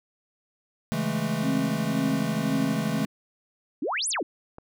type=chord; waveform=square; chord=A major seventh; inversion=first; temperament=equal; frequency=138.59 / 164.81 / 207.7 / 220 Hz; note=C#3 / E3 / G#3 / A3; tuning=0 / 0 / 0 / 0 cents; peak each=-34 / -31 / -32 / -30 dBFS; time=0.92-3.05 s; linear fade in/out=0 ms
type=tone with tremolo; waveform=sine; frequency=267.6 Hz; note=C4; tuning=39 cents sharp; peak=-24 dBFS; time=1.41-3.06 s; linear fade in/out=50 ms; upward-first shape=sine; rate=1.9 Hz; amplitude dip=80%
type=exponential two-way sweep; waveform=sine; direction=up then down; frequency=245 to 11440 to 245 Hz; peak=-25 dBFS; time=3.82-4.23 s; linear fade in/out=5 ms; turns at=4.09 s
type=click; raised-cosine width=1 ms; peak=-28 dBFS; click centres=4.584 s
effects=none